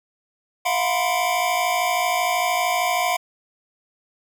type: tone cluster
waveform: square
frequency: 665 / 718 / 966 / 1031 / 2315 Hz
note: E5 / F5 / B5 / C6 / D7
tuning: +15 / +48 / -39 / -26 / -25 cents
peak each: -29 / -23 / -31 / -27 / -28 dBFS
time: 0.65-3.17 s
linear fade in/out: 10 ms
effects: none